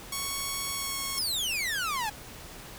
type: tone with pitch glide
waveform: 5% pulse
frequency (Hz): 1108.7 to 1096.6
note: C#6 to C#6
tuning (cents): 0 to -19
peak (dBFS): -19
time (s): 0.12-1.19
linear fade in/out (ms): 5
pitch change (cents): -19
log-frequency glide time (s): 0.74-0.99
type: exponential sweep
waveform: sawtooth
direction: down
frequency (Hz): 5490 to 813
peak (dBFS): -25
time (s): 1.17-2.1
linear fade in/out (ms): 10
effects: pink hiss -45 dBFS RMS until 2.78 s